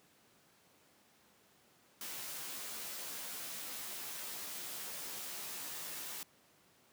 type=noise with comb filter; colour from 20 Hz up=white; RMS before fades=-44 dBFS; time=2.01-6.23 s; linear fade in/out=0 ms; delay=14 ms; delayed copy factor=+0.85; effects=pink hiss -67 dBFS RMS until 6.92 s + high-pass 150 Hz 12 dB/octave